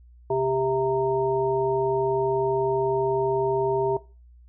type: harmonic tone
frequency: 132 Hz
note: C3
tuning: 16 cents sharp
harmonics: 1 / 3 / 5 / 7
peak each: -33 / -23 / -28 / -29 dBFS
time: 0.3-3.97 s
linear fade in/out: 5 ms
effects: noise-tail reverb RT60 0.3 s tail -18 dB re dry + added 60 Hz sine -48 dBFS peak until 4.48 s